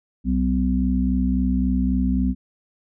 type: harmonic tone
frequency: 63.7 Hz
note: C2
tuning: 46 cents flat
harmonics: 1 / 3 / 4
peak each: -22 / -22 / -22 dBFS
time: 0.24-2.35 s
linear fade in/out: 50 ms
effects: none